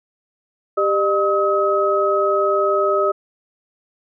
sine tone cluster, 395.7 / 606 / 1275 Hz, G4 / D#5 / D#6, +16 / -46 / +42 cents, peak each -19 dBFS, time 0.77-3.12 s, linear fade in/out 10 ms, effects none

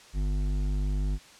sine tone with hard clipping, 49.67 Hz, G1, 24 cents sharp, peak -27 dBFS, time 0.13-1.19 s, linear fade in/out 50 ms, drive 11 dB, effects white hiss -52 dBFS RMS until 1.39 s + low-pass 7000 Hz 12 dB/octave

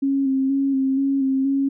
sine tone with vibrato, 270.6 Hz, C#4, 42 cents flat, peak -17 dBFS, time 0.02-1.69 s, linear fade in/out 10 ms, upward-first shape square, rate 2.1 Hz, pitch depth 24 cents each way, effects none

